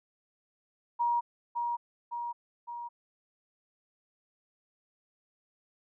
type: tone with echo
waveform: sine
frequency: 950 Hz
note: A#5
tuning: 33 cents sharp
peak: -25 dBFS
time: 0.99-1.21 s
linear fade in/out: 20 ms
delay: 560 ms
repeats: 3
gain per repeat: -4 dB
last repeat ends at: 2.89 s
effects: none

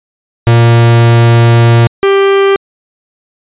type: tone pair in turn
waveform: 45% pulse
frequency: 117 / 393.5 Hz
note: A#2 / G4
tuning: +7 / +7 cents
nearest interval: octave + major sixth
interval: 2100 cents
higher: second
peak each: -3 / -5 dBFS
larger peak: first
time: 0.47-1.87 / 2.03-2.56 s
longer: first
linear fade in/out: 0 ms
effects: resampled to 8000 Hz

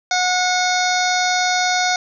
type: harmonic tone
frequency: 729 Hz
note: F#5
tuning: 26 cents flat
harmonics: 1 / 2 / 3 / 5 / 6 / 7 / 8 / 9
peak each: -19 / -22 / -24 / -26 / -27 / -27 / -28 / -29 dBFS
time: 0.11-1.96 s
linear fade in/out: 2 ms
effects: none

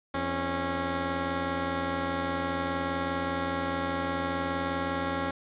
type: tone pair together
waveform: 10% pulse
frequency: 84.96 / 274.3 Hz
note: F2 / C#4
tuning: -47 / -18 cents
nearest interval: octave + minor sixth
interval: 2029 cents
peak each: -26 / -21 dBFS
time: 0.14-5.31 s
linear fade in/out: 5 ms
effects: resampled to 8000 Hz + 9-bit

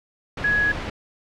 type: tone in noise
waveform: sine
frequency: 1676 Hz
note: G#6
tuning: 15 cents sharp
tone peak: -17 dBFS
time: 0.44-0.72 s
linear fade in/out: 5 ms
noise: pink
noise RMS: -29 dBFS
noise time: 0.37-0.9 s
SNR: +9 dB
effects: low-pass 3000 Hz 12 dB/octave

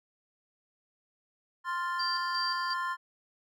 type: chord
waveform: triangle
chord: F major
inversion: second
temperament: equal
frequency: 1046.5 / 1396.9 / 1760 Hz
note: C6 / F6 / A6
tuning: 0 / 0 / 0 cents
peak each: -30 / -36 / -36 dBFS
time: 1.64-2.97 s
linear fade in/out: 50 ms
type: tone with tremolo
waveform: sine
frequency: 4699 Hz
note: D8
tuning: in tune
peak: -31 dBFS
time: 1.99-2.74 s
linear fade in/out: 10 ms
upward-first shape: square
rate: 2.8 Hz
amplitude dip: 60%
effects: none

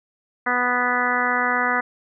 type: harmonic tone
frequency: 246.9 Hz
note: B3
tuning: in tune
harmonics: 1 / 2 / 3 / 4 / 5 / 6 / 7 / 8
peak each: -30 / -30 / -27 / -27 / -25 / -25 / -26 / -26 dBFS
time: 0.46-1.81 s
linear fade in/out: 10 ms
effects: none

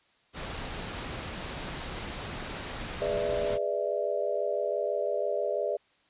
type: noise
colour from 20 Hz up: pink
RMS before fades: -37 dBFS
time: 0.33-3.59 s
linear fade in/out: 50 ms
type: chord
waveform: sine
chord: E dominant seventh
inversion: first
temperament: just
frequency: 412 / 494.4 / 593.3 / 659.3 Hz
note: G#4 / B4 / D5 / E5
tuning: -14 / +2 / +18 / 0 cents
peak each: -33 / -34 / -30 / -34 dBFS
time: 3.01-5.77 s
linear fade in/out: 10 ms
effects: white hiss -66 dBFS RMS until 6.09 s + resampled to 8000 Hz

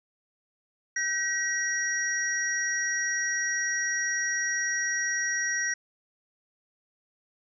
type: tone cluster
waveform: sine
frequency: 1546 / 1904 / 5710 Hz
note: G6 / A#6 / F8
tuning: -24 / +36 / +37 cents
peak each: -33 / -28 / -31 dBFS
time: 0.96-5.74 s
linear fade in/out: 5 ms
effects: none

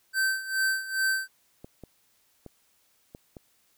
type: tone with tremolo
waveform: square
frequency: 1549 Hz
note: G6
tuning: 21 cents flat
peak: -23 dBFS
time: 0.13-1.28 s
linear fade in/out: 50 ms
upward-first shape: sine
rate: 2.4 Hz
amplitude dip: 80%
type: clicks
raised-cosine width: 2 ms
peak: -29 dBFS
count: 5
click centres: 1.645 / 1.837 / 2.463 / 3.149 / 3.368 s
effects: white hiss -67 dBFS RMS until 3.77 s

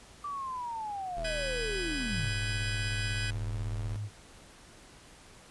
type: linear sweep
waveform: sine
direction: down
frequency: 1174.7 to 115 Hz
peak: -34 dBFS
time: 0.24-2.29 s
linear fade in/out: 5 ms
type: tone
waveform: square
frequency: 40 Hz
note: D#1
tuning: 49 cents sharp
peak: -37 dBFS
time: 1.17-3.96 s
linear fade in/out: 0 ms
type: chord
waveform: 25% pulse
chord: G# minor seventh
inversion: third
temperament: equal with one note detuned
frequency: 1516.3 / 1661.2 / 1975.5 / 2489 Hz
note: F#6 / G#6 / B6 / D#7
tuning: +42 / 0 / 0 / 0 cents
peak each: -35 / -37 / -39 / -35 dBFS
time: 1.24-3.31 s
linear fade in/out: 10 ms
type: tone with vibrato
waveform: sine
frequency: 103.83 Hz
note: G#2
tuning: in tune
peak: -33 dBFS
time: 2.1-4.1 s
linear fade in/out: 50 ms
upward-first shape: triangle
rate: 6.4 Hz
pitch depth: 18 cents each way
effects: pink hiss -54 dBFS RMS until 5.5 s + resampled to 24000 Hz

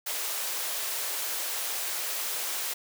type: high-pass noise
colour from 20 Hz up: white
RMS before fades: -32 dBFS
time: 0.06-2.74 s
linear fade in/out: 10 ms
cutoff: 400 Hz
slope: 24 dB/octave
effects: none

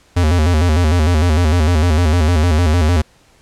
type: tone with vibrato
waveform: square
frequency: 82.41 Hz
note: E2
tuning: in tune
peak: -11 dBFS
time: 0.16-3.02 s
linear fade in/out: 10 ms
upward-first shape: square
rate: 6.6 Hz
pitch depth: 120 cents each way
effects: pink hiss -51 dBFS RMS until 3.41 s + low-pass 9000 Hz 12 dB/octave

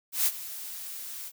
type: noise with ADSR envelope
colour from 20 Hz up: blue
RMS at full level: -23 dBFS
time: 0.12-1.32 s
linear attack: 140 ms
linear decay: 47 ms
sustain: -16 dB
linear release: 50 ms
effects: none

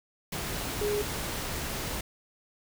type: tone in noise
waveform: sine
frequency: 415.3 Hz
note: G#4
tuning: in tune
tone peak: -27 dBFS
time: 0.81-1.02 s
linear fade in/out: 5 ms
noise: pink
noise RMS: -34 dBFS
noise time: 0.32-2.01 s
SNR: +4 dB
effects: none

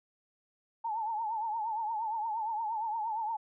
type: tone with vibrato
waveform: sine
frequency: 882 Hz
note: A5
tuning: 4 cents sharp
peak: -31 dBFS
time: 0.84-3.37 s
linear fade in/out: 10 ms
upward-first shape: triangle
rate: 8.6 Hz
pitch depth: 110 cents each way
effects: none

